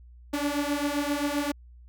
sawtooth beating tone pair, 285.4 / 293 Hz, D4 / D4, -49 / -4 cents, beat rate 7.6 Hz, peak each -25 dBFS, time 0.33-1.52 s, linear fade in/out 10 ms, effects added 60 Hz sine -47 dBFS peak until 1.88 s

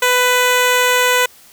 10% pulse tone, 497.7 Hz, B4, 13 cents sharp, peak -3 dBFS, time 0.02-1.26 s, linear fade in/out 5 ms, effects white hiss -45 dBFS RMS until 1.52 s

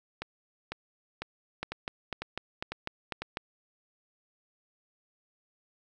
two click trains, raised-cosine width 0.3 ms, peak -17 / -19 dBFS, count 8 / 7, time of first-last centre 1.63-3.371 / 0.22-3.22 s, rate 4.02 / 2 Hz, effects none

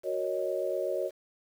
sine chord, D# minor seventh, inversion first, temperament equal, 370 / 466.2 / 554.4 / 622.3 Hz, F#4 / A#4 / C#5 / D#5, 0 / 0 / 0 / 0 cents, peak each -34 / -37 / -32 / -34 dBFS, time 0.03-1.11 s, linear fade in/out 50 ms, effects 9-bit

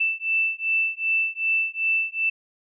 sine beating tone pair, 2654 / 2656.6 Hz, E7 / E7, +11 / +13 cents, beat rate 2.6 Hz, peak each -24 dBFS, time 0-2.3 s, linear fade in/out 10 ms, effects none

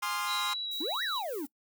sawtooth chord, F minor seventh, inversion first, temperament equal with one note detuned, 830.6 / 1046.5 / 1221 / 1396.9 Hz, Ab5 / C6 / Eb6 / F6, 0 / 0 / -33 / 0 cents, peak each -36 / -30 / -35 / -34 dBFS, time 0.02-0.54 s, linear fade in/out 10 ms
sine tone with vibrato, 3898 Hz, B7, 23 cents flat, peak -33 dBFS, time 0.26-1.23 s, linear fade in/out 50 ms, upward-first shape square, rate 3.8 Hz, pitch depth 9 cents each way
violet noise with tremolo, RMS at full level -44 dBFS, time 0.71-1.47 s, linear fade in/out 5 ms, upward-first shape triangle, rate 5.1 Hz, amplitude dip 40%
triangle exponential two-way sweep, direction up then down, 262.9 to 1975.5 to 262.9 Hz, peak -31 dBFS, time 0.8-1.46 s, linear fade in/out 10 ms, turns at 1.03 s
effects noise-tail reverb RT60 0.1 s tail -20 dB re dry

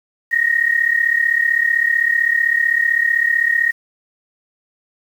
sine tone pair together, 1854 / 1889.7 Hz, A#6 / A#6, -10 / +23 cents, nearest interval unison, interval 33 cents, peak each -16 dBFS, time 0.31-3.72 s, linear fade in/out 20 ms, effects 7-bit

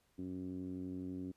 10% pulse tone with low-pass filter, 91.9 Hz, F#2, 11 cents flat, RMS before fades -43 dBFS, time 0.18-1.32 s, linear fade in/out 10 ms, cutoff 280 Hz, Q 3.4, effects pink hiss -75 dBFS RMS until 1.36 s + resampled to 32000 Hz

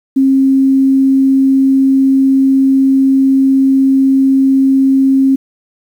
sine tone, 268.4 Hz, C4, 44 cents sharp, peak -6 dBFS, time 0.16-5.36 s, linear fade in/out 10 ms, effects 7-bit

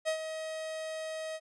45% pulse tone with ADSR envelope, 634 Hz, D#5, 32 cents sharp, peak -27 dBFS, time 0.05-1.4 s, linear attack 32 ms, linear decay 90 ms, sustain -9 dB, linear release 48 ms, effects resampled to 24000 Hz

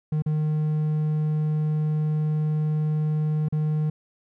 triangle tone with dropouts, 153.3 Hz, D#3, 25 cents flat, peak -19 dBFS, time 0.12-3.9 s, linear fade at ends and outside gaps 5 ms, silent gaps 0.222-0.261 / 3.486-3.524 s, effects none

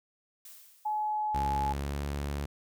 blue noise with exponential decay, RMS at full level -47 dBFS, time 0.45-1.42 s, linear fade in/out 2 ms, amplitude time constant 210 ms
sine tone, 851 Hz, G#5, 42 cents sharp, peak -28 dBFS, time 0.85-1.73 s, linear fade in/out 10 ms
sawtooth tone with pitch glide, 69.3 to 71.45 Hz, C#2 to D2, 0 to -47 cents, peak -28 dBFS, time 1.34-2.46 s, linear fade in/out 10 ms, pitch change +53 cents, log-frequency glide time 1.66-2.01 s
effects none

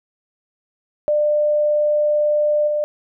sine tone with level steps, 597 Hz, D5, 28 cents sharp, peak -14 / -17 dBFS, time 1.08-2.84 s, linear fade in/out 0 ms, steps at 2.67 s, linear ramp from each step 10 ms, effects none

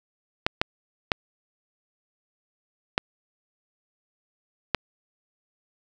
clicks, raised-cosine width 0.3 ms, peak -4 dBFS, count 5, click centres 0.465 / 0.615 / 1.118 / 2.979 / 4.747 s, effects none

